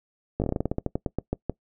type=slowing click train; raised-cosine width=2 ms; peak=-12 dBFS; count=17; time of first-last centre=0.4-1.497 s; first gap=18 ms; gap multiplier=1.16; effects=noise-tail reverb RT60 0.1 s tail -22 dB re dry